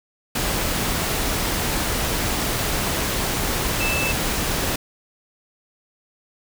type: tone in noise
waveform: sine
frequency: 2637 Hz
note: E7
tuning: in tune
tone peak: -23 dBFS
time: 3.8-4.12 s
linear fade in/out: 5 ms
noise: pink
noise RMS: -23 dBFS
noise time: 0.35-4.76 s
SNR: -3 dB
effects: none